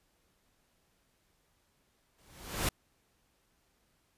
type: noise with exponential growth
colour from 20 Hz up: pink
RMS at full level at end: -28 dBFS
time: 2.18-2.69 s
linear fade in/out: 5 ms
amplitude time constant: 110 ms
effects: pink hiss -73 dBFS RMS until 4.17 s + resampled to 32000 Hz